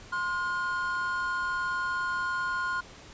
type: tone pair together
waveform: triangle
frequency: 1046.5 / 1430.1 Hz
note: C6 / F6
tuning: 0 / +41 cents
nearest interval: perfect fourth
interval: 541 cents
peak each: -30 / -28 dBFS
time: 0.12-2.81 s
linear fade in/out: 10 ms
effects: pink hiss -49 dBFS RMS until 3.13 s + resampled to 16000 Hz